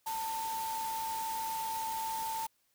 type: tone in noise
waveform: sine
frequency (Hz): 894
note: A5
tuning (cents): +27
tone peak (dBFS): -34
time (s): 0.06-2.47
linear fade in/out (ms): 10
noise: white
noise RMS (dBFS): -43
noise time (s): 0.06-2.47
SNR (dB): +6
effects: white hiss -74 dBFS RMS until 2.74 s